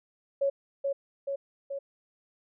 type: tone with echo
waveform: sine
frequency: 554.4 Hz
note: C#5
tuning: in tune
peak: -23 dBFS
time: 0.41-0.5 s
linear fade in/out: 10 ms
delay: 430 ms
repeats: 3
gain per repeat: -3 dB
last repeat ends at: 1.79 s
effects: none